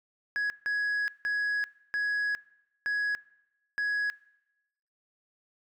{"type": "tone bursts at uneven times", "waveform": "sine", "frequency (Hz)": 1671, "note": "G#6", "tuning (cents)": 10, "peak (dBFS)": -24, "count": 6, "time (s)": [[0.36, 0.5], [0.66, 1.08], [1.25, 1.64], [1.94, 2.35], [2.86, 3.15], [3.78, 4.1]], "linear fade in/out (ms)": 0, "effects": ["noise-tail reverb RT60 0.9 s tail -22 dB re dry", "tanh soft clip ceiling -26 dBFS"]}